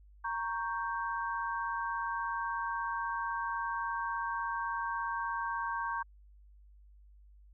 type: chord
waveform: sine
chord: G diminished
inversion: first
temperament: equal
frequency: 932.3 / 1108.7 / 1568 Hz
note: Bb5 / Db6 / G6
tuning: 0 / 0 / 0 cents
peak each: -36 / -37 / -38 dBFS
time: 0.24-6.03 s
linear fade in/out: 10 ms
effects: added 50 Hz sine -55 dBFS peak until 7.53 s